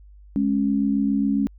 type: tone pair together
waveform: sine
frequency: 208.1 / 275.4 Hz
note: G#3 / C#4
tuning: +4 / -11 cents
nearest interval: perfect fourth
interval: 485 cents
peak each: -21 dBFS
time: 0.36-1.47 s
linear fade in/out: 0 ms
effects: added 50 Hz sine -44 dBFS peak until 1.58 s